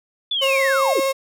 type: linear sweep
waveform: sine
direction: down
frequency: 3520 to 280 Hz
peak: -19 dBFS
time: 0.31-1 s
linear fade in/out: 5 ms
type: tone with vibrato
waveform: 35% pulse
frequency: 540 Hz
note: C#5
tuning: 45 cents flat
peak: -16 dBFS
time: 0.41-1.13 s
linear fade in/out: 20 ms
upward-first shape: sine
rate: 17 Hz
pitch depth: 13 cents each way
effects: none